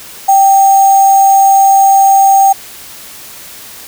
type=tone with sample-and-hold; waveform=sine; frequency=782 Hz; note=G5; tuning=4 cents flat; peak=-3 dBFS; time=0.28-2.53 s; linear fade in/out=10 ms; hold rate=7350 Hz; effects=white hiss -31 dBFS RMS until 3.87 s